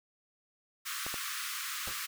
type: high-pass noise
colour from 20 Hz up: pink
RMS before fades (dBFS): -38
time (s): 0.85-2.07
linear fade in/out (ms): 20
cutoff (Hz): 1100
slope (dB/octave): 96
type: clicks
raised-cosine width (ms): 1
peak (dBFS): -26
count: 2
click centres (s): 1.065 / 1.142
type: noise with exponential decay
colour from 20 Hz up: pink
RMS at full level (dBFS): -37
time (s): 1.87-1.99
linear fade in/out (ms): 2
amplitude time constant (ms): 24
effects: none